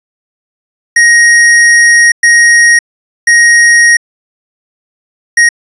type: tone bursts at uneven times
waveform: square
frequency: 1877 Hz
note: A#6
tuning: 11 cents sharp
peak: -3 dBFS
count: 4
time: 0.96-2.12 / 2.23-2.79 / 3.27-3.97 / 5.37-5.49 s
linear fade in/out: 5 ms
effects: resampled to 24000 Hz